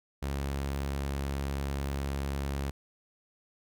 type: tone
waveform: sawtooth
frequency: 69.3 Hz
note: C#2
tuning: in tune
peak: -27 dBFS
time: 0.22-2.71 s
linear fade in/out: 10 ms
effects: none